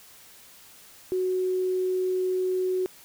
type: tone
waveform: sine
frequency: 370 Hz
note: F#4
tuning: in tune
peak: -23 dBFS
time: 1.12-2.86 s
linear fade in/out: 0 ms
effects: white hiss -51 dBFS RMS until 3.04 s